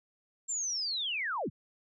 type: linear sweep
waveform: sine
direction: down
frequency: 7460 to 65.41 Hz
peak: -31 dBFS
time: 0.48-1.5 s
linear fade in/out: 20 ms
effects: none